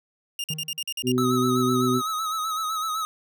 sawtooth tone bursts, 2814 Hz, F7, 12 cents sharp, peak -24 dBFS, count 8, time 0.39-1.119 s, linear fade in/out 2 ms, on 50 ms, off 47 ms
triangle tone with exponential decay, 155.56 Hz, D#3, in tune, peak -26 dBFS, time 0.5-0.84 s, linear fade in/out 5 ms, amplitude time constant 72 ms
harmonic tone, 126 Hz, B2, 35 cents sharp, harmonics 1 / 2 / 3, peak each -28 / -22 / -25 dBFS, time 1.03-2.02 s, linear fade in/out 50 ms
square tone with vibrato, 1280 Hz, D#6, 49 cents sharp, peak -26 dBFS, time 1.18-3.05 s, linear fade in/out 0 ms, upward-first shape sine, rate 7.9 Hz, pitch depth 51 cents each way
effects none

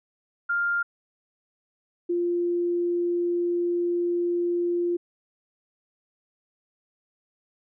sine tone pair in turn, 1400 / 348.2 Hz, F6 / F4, +4 / -5 cents, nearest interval 2 octaves, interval 2409 cents, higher first, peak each -22 dBFS, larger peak neither, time 0.49-0.83 / 2.09-4.97 s, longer second, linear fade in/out 10 ms, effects none

